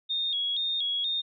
sine tone with vibrato, 3493 Hz, A7, 13 cents flat, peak -26 dBFS, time 0.09-1.22 s, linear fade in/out 20 ms, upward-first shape square, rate 2.1 Hz, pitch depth 83 cents each way, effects none

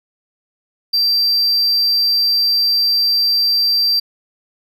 triangle tone, 4700 Hz, D8, 1 cent sharp, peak -11 dBFS, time 0.93-4 s, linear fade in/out 10 ms, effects none

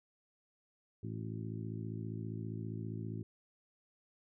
harmonic tone with a mistuned harmonic, 55 Hz, A1, in tune, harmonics 2 / 3 / 4 / 5 / 6 / 7, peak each -41 / -45 / -47 / -49 / -51 / -52 dBFS, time 1.03-3.23 s, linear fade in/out 5 ms, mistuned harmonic 7, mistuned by -45 cents, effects none

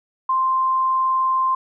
sine tone, 1046.5 Hz, C6, in tune, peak -16 dBFS, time 0.29-1.55 s, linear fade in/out 5 ms, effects none

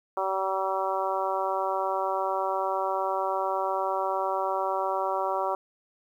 harmonic tone, 191.3 Hz, G3, 42 cents flat, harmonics 2 / 3 / 4 / 5 / 6 / 7, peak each -34 / -31 / -31 / -31 / -33 / -37 dBFS, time 0.17-5.55 s, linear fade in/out 2 ms, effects 10-bit

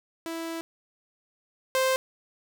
sawtooth tone pair in turn, 329.6 / 523.2 Hz, E4 / C5, 0 / 0 cents, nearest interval minor sixth, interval 800 cents, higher second, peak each -28 / -18 dBFS, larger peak second, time 0.26-0.61 / 1.75-1.96 s, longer first, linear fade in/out 0 ms, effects none

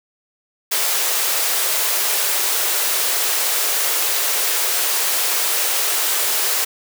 white high-pass noise, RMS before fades -19 dBFS, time 0.71-6.65 s, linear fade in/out 10 ms, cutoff 360 Hz, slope 48 dB/octave, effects none

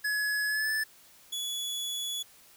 square tone with pitch glide, 1693 to 1746.6 Hz, G#6 to A6, +33 to -13 cents, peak -28 dBFS, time 0.04-0.84 s, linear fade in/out 10 ms, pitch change +54 cents, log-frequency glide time 0.47-0.71 s
sawtooth tone, 3404 Hz, G#7, 42 cents sharp, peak -29 dBFS, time 1.32-2.23 s, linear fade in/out 10 ms
effects white hiss -57 dBFS RMS until 2.56 s

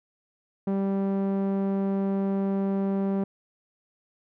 sawtooth tone with low-pass filter, 195.6 Hz, G3, 4 cents flat, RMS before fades -26 dBFS, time 0.67-3.24 s, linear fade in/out 5 ms, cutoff 680 Hz, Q 0.61, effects none

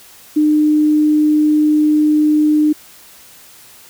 sine tone, 303 Hz, D#4, 46 cents flat, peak -9 dBFS, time 0.36-2.73 s, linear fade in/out 10 ms, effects white hiss -42 dBFS RMS until 3.89 s

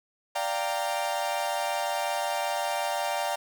40% pulse chord, G minor seventh, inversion second, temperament equal with one note detuned, 587.3 / 698.5 / 784 / 926.4 Hz, D5 / F5 / G5 / Bb5, 0 / 0 / 0 / -11 cents, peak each -32 dBFS, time 0.35-3.36 s, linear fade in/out 10 ms, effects none

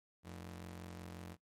sawtooth ring-modulated tone, 132.6 Hz, C3, 23 cents sharp, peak -40 dBFS, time 0.23-1.37 s, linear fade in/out 50 ms, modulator 43.4 Hz, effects noise-tail reverb RT60 0.1 s tail -19 dB re dry + MP3 64 kbps

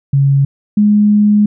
sine tone pair in turn, 138.59 / 208.4 Hz, C#3 / G#3, 0 / +6 cents, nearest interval perfect fifth, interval 706 cents, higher second, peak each -7 / -6 dBFS, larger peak second, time 0.13-0.45 / 0.77-1.46 s, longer second, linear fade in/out 5 ms, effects none

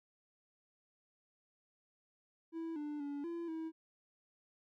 triangle tone with pitch steps, 328.4 / 296.1 / 285.8 / 338.8 / 322.3 Hz, E4 / D4 / D4 / E4 / E4, -6 / +14 / -47 / +48 / -39 cents, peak -37 dBFS, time 2.52-3.72 s, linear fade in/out 50 ms, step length 240 ms, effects none

